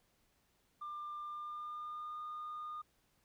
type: tone with pitch glide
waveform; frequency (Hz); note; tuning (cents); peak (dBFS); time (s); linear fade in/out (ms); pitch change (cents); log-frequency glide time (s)
sine; 1194 to 1221.2; D6 to D#6; +28 to -33; -40; 0.81-2.82; 10; +39; 1.21-2.2
effects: tanh soft clip ceiling -39 dBFS + pink hiss -75 dBFS RMS until 3.24 s